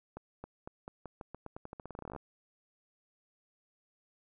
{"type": "accelerating click train", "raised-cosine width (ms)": 1, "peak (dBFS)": -29, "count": 24, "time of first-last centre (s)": [0.17, 2.163], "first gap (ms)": 270, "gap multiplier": 0.87, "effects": []}